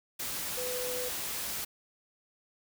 sine tone in noise, 500 Hz, B4, 21 cents sharp, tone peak -35 dBFS, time 0.57-1.09 s, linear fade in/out 10 ms, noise white, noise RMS -36 dBFS, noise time 0.19-1.65 s, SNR -2 dB, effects none

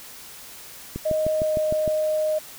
click train, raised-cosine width 3 ms, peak -16 dBFS, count 7, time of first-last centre 0.96-1.877 s, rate 6.54 Hz
sine tone with pitch glide, 622.3 to 618.4 Hz, D#5 to D#5, 0 to -11 cents, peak -20 dBFS, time 1.05-2.39 s, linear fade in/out 10 ms, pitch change -11 cents, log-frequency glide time 1.42-1.52 s
effects white hiss -42 dBFS RMS until 2.58 s

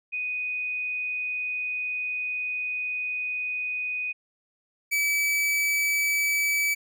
sine / 45% pulse tone pair in turn, 2489 / 2296 Hz, D#7 / D7, 0 / -40 cents, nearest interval minor second, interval 140 cents, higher first, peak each -27 / -22 dBFS, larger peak second, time 0.12-4.13 / 4.91-6.75 s, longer first, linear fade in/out 20 ms, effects none

